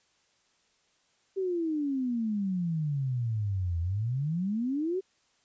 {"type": "exponential two-way sweep", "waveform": "sine", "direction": "down then up", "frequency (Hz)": [392, 82.41, 392], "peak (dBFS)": -27, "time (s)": [1.36, 5.01], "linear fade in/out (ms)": 20, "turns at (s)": 3.8, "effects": ["white hiss -69 dBFS RMS until 5.44 s", "resampled to 16000 Hz"]}